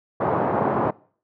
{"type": "band-pass noise", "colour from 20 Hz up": "white", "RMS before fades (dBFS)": -22, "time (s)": [0.2, 0.91], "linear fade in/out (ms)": 10, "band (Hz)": [110, 1000], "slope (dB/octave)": 24, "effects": ["noise-tail reverb RT60 0.5 s tail -24 dB re dry"]}